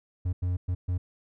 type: tone bursts at uneven times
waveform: triangle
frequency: 90 Hz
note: F#2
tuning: 47 cents flat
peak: -23 dBFS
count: 4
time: 0.25-0.33 / 0.42-0.57 / 0.68-0.75 / 0.88-0.98 s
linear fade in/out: 10 ms
effects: none